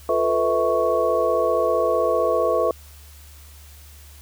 sine tone cluster, 351.1 / 441.6 / 497 / 651 / 1110 Hz, F4 / A4 / B4 / E5 / C#6, +9 / +6 / +11 / -22 / +2 cents, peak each -28 / -24 / -22 / -22 / -25 dBFS, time 0.09-2.71 s, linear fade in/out 2 ms, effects added 73 Hz sine -43 dBFS peak until 4.21 s + white hiss -49 dBFS RMS until 4.21 s

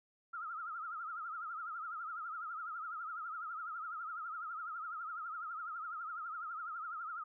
sine tone with vibrato, 1318.5 Hz, E6, in tune, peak -40 dBFS, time 0.33-7.24 s, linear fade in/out 10 ms, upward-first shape triangle, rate 12 Hz, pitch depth 140 cents each way, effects none

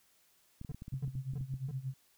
clicks, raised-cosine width 5 ms, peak -32 dBFS, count 12, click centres 0.614 / 0.648 / 0.715 / 0.746 / 0.821 / 0.881 / 0.939 / 1.078 / 1.154 / 1.336 / 1.409 / 1.54 s
triangle tone bursts, 146.83 Hz, D3, in tune, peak -34 dBFS, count 4, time 0.69-1.714 s, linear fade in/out 5 ms, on 31 ms, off 300 ms
sine tone with tremolo, 132.2 Hz, C3, 18 cents sharp, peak -33 dBFS, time 0.92-1.94 s, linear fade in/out 5 ms, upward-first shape sine, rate 8.6 Hz, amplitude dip 85%
effects white hiss -69 dBFS RMS until 2.17 s

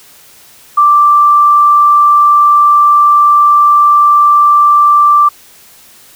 sine tone, 1174.7 Hz, D6, in tune, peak -3 dBFS, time 0.77-5.29 s, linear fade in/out 10 ms, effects white hiss -40 dBFS RMS until 6.15 s

